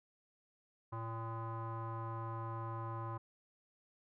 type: tone with low-pass filter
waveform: square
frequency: 113.6 Hz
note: A#2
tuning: 44 cents flat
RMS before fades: -42 dBFS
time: 0.92-3.18 s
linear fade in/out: 10 ms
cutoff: 1100 Hz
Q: 9.1
effects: none